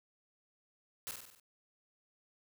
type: noise with echo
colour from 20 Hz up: white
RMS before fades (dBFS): -41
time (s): 1.07-1.11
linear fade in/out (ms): 0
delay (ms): 48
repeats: 6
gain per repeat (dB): -4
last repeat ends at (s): 1.398
effects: none